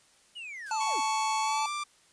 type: linear sweep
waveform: triangle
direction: down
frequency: 2986 to 210.6 Hz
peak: -37 dBFS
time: 0.35-1.01 s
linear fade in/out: 20 ms
type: noise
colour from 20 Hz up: blue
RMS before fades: -47 dBFS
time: 0.66-1.6 s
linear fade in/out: 5 ms
type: harmonic tone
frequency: 876 Hz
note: A5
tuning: 8 cents flat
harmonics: 1 / 3 / 5 / 7 / 8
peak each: -28 / -41 / -41 / -45 / -42 dBFS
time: 0.71-1.66 s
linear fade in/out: 2 ms
type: tone with pitch glide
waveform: sawtooth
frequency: 1115 to 1181.3 Hz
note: C#6 to D6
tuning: +10 to +10 cents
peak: -28 dBFS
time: 0.8-1.84 s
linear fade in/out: 10 ms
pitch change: +100 cents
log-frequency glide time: 1.42-1.71 s
effects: white hiss -62 dBFS RMS until 2.12 s + resampled to 22050 Hz